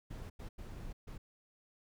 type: noise bursts at uneven times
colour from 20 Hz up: brown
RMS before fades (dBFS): -45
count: 4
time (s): 0.1-0.3 / 0.39-0.49 / 0.58-0.93 / 1.07-1.18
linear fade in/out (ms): 10
effects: none